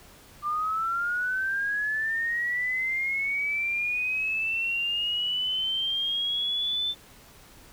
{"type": "linear sweep", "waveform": "sine", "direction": "up", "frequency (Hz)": [1180, 3553], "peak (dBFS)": -25, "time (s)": [0.42, 6.95], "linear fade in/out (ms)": 50, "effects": ["pink hiss -52 dBFS RMS until 7.72 s"]}